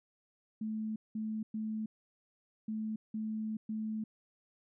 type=tone bursts at uneven times; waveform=sine; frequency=217.6 Hz; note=A3; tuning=19 cents flat; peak=-34 dBFS; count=6; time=0.61-0.96 / 1.15-1.43 / 1.54-1.86 / 2.68-2.96 / 3.14-3.57 / 3.69-4.04 s; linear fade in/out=5 ms; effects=none